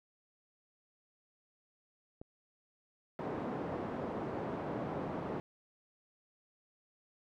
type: click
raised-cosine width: 2 ms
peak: -33 dBFS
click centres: 2.215 s
type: band-pass noise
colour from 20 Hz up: pink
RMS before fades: -39 dBFS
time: 3.19-5.4 s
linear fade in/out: 0 ms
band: 180 to 830 Hz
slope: 12 dB/octave
effects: none